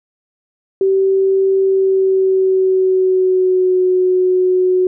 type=tone with pitch glide; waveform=sine; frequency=385.5 to 367.9 Hz; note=G4 to F#4; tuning=-29 to -10 cents; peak=-10 dBFS; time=0.81-4.87 s; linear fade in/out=2 ms; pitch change=-81 cents; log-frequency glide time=1.6-3.81 s; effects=none